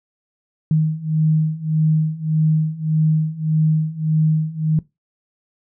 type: beating tone pair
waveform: sine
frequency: 155.56 / 157.26 Hz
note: D#3 / D#3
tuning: 0 / +19 cents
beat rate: 1.7 Hz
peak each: -19 / -17 dBFS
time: 0.71-4.79 s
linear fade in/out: 2 ms
effects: noise-tail reverb RT60 0.2 s tail -20 dB re dry